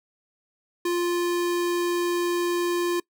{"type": "tone", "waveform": "square", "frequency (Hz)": 349.2, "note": "F4", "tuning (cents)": 0, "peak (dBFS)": -23, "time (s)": [0.85, 3], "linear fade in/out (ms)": 5, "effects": ["noise-tail reverb RT60 0.1 s tail -23 dB re dry"]}